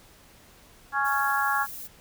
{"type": "harmonic tone", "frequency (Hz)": 277.5, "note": "C#4", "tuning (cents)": 2, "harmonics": [3, 4, 5, 6], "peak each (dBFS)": [-28, -28, -28, -28], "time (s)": [0.92, 1.67], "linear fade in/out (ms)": 50}
{"type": "noise", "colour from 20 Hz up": "violet", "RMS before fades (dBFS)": -39, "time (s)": [1.04, 1.88], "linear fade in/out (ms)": 20}
{"effects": ["pink hiss -54 dBFS RMS until 2 s"]}